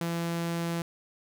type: tone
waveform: sawtooth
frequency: 168.8 Hz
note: E3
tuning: 41 cents sharp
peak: -25 dBFS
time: 0.01-0.82 s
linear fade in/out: 2 ms
effects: none